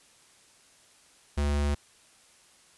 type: tone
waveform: square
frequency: 72.3 Hz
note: D2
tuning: 27 cents flat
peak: -25 dBFS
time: 1.37-1.75 s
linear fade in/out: 10 ms
effects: white hiss -59 dBFS RMS until 2.77 s + resampled to 24000 Hz